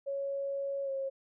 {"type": "tone with pitch glide", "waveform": "sine", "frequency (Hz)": [554.4, 541.1], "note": ["C#5", "C#5"], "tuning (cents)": [0, -42], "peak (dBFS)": -32, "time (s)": [0.06, 1.1], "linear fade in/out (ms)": 20, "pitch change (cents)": -42, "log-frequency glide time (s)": [0.84, 0.9], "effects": []}